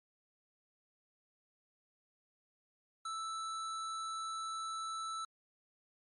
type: tone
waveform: square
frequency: 1318.5 Hz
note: E6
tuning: in tune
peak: -39 dBFS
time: 3.05-5.25 s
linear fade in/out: 5 ms
effects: MP3 48 kbps

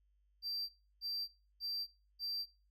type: tone bursts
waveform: triangle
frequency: 4699 Hz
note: D8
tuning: in tune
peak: -36 dBFS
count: 4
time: 0.42-2.46 s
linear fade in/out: 50 ms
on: 270 ms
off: 320 ms
effects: noise-tail reverb RT60 0.3 s tail -17 dB re dry + added 50 Hz sine -70 dBFS peak until 2.7 s

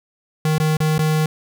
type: tone with dropouts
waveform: square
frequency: 155.56 Hz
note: D#3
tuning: in tune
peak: -16 dBFS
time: 0.45-1.26 s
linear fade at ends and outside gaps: 2 ms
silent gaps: 0.582-0.6 / 0.769-0.803 / 0.981-0.991 s
effects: 9-bit

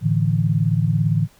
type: chord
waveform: sine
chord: A suspended fourth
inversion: none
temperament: equal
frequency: 110 / 146.83 / 164.81 Hz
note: A2 / D3 / E3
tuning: 0 / 0 / 0 cents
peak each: -20 dBFS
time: 0.01-1.28 s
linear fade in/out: 50 ms
effects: pink hiss -54 dBFS RMS until 1.39 s

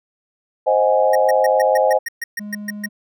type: chord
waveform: sine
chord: Ab dominant seventh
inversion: first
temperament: equal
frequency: 523.3 / 622.3 / 740 / 830.6 Hz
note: C5 / Eb5 / Gb5 / Ab5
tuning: 0 / 0 / 0 / 0 cents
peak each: -16 / -17 / -22 / -19 dBFS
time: 0.66-1.99 s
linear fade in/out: 20 ms
type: tone bursts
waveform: square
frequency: 1864.7 Hz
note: A#6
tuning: in tune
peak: -22 dBFS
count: 12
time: 1.13-2.86 s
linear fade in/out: 5 ms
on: 25 ms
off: 130 ms
type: tone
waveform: triangle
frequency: 207.7 Hz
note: G#3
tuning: in tune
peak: -26 dBFS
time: 2.39-2.89 s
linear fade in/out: 20 ms
effects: none

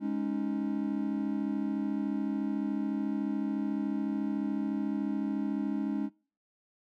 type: chord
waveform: triangle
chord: Ab suspended fourth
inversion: none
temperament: equal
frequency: 207.7 / 277.2 / 311.1 Hz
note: Ab3 / Db4 / Eb4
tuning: 0 / 0 / 0 cents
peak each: -31 / -31 / -34 dBFS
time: 0-6.1 s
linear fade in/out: 50 ms
effects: noise-tail reverb RT60 0.4 s tail -24 dB re dry

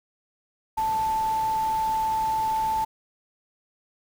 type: tone in noise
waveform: sine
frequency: 880 Hz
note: A5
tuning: in tune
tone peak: -22 dBFS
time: 0.77-2.85 s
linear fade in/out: 10 ms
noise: pink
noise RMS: -40 dBFS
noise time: 0.77-2.85 s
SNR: +15 dB
effects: none

